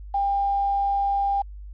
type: tone with quantisation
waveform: sine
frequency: 798 Hz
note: G5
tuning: 31 cents sharp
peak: -20 dBFS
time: 0.14-1.42 s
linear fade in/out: 5 ms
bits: 8
effects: added 50 Hz sine -36 dBFS peak until 1.73 s + resampled to 11025 Hz